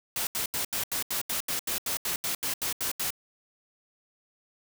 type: noise bursts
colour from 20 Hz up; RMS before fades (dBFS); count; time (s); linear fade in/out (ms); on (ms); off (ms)
white; -30; 16; 0.16-3.105; 2; 110; 79
effects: none